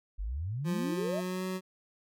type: exponential sweep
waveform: sine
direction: up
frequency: 43.65 to 693 Hz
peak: -32 dBFS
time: 0.18-1.21 s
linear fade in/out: 20 ms
type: tone with pitch glide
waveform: 25% pulse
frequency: 174.61 to 186.06 Hz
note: F3 to F#3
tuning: 0 to +10 cents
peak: -29 dBFS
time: 0.64-1.61 s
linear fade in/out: 50 ms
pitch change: +110 cents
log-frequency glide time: 0.81-1.45 s
effects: none